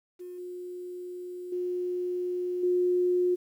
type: tone with level steps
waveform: sine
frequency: 359 Hz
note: F4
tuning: 48 cents sharp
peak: -38 / -36 / -28 / -22 dBFS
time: 0.19-3.36 s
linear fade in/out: 20 ms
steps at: 0.38 / 1.52 / 2.63 s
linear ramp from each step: 5 ms
effects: 10-bit